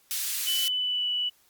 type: high-pass noise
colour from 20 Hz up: white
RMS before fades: -30 dBFS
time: 0.11-0.68 s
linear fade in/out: 0 ms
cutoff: 2500 Hz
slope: 12 dB/octave
type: tone with pitch glide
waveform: sine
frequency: 2996 to 2958 Hz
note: F#7 to F#7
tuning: +21 to -1 cents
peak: -25 dBFS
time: 0.46-1.3 s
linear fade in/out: 20 ms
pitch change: -22 cents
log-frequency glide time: 0.78-1.08 s
effects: white hiss -63 dBFS RMS until 1.49 s + Opus 48 kbps